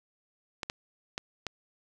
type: clicks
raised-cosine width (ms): 0.2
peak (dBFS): -16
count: 4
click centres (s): 0.632 / 0.699 / 1.179 / 1.467
effects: none